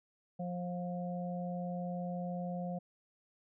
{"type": "harmonic tone", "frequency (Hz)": 177.4, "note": "F3", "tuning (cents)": 27, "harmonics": [1, 3, 4], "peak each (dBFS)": [-37, -43, -44], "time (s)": [0.39, 2.79], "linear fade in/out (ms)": 10, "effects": []}